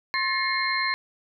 sine tone cluster, 1065 / 1745 / 1854 / 2150 / 4161 Hz, C6 / A6 / A#6 / C7 / C8, +30 / -15 / -10 / +47 / -10 cents, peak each -28 / -30 / -35 / -27 / -30 dBFS, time 0.14-0.94 s, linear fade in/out 0 ms, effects none

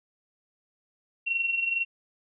sine tone with amplitude modulation, 2731 Hz, F7, 39 cents flat, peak -22 dBFS, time 1.26-1.85 s, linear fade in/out 20 ms, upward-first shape sine, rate 22 Hz, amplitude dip 60%, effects none

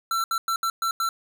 square tone bursts at uneven times, 1345 Hz, E6, 34 cents sharp, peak -23 dBFS, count 6, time 0.11-0.24 / 0.31-0.38 / 0.48-0.56 / 0.63-0.7 / 0.82-0.91 / 1-1.09 s, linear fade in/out 2 ms, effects 10-bit

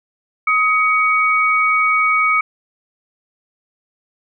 sine tone pair together, 1261 / 2245 Hz, D#6 / C#7, +23 / +21 cents, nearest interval minor seventh, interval 998 cents, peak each -15 dBFS, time 0.47-2.41 s, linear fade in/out 5 ms, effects none

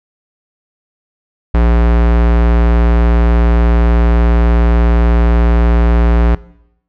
square tone, 58.27 Hz, A#1, in tune, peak -8 dBFS, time 1.54-6.35 s, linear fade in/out 5 ms, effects noise-tail reverb RT60 0.8 s tail -20 dB re dry + low-pass 2000 Hz 12 dB/octave

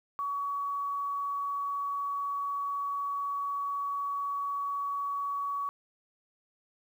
sine tone with quantisation, 1129 Hz, C#6, 31 cents sharp, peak -30 dBFS, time 0.19-5.69 s, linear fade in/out 0 ms, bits 10, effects none

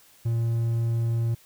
triangle tone, 115.7 Hz, A#2, 13 cents flat, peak -20 dBFS, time 0.25-1.35 s, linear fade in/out 10 ms, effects white hiss -56 dBFS RMS until 1.45 s

